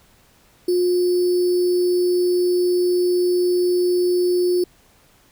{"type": "tone with sample-and-hold", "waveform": "sine", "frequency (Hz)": 357.6, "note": "F4", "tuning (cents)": 41, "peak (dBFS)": -15, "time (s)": [0.68, 4.64], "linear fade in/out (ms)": 5, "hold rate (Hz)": 4900, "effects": ["pink hiss -55 dBFS RMS until 5.31 s"]}